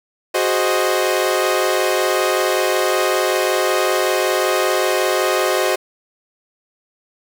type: chord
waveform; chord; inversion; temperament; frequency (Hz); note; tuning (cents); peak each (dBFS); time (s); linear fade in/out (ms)
sawtooth; Ab dominant seventh; third; equal; 370 / 415.3 / 523.3 / 622.3; Gb4 / Ab4 / C5 / Eb5; 0 / 0 / 0 / 0; -16 / -20 / -17 / -17; 0.34-5.76; 10
effects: none